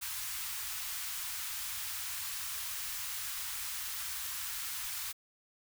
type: band-stop noise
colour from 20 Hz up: white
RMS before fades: -39 dBFS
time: 0.01-5.13 s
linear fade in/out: 20 ms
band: 100 to 980 Hz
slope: 24 dB/octave
effects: none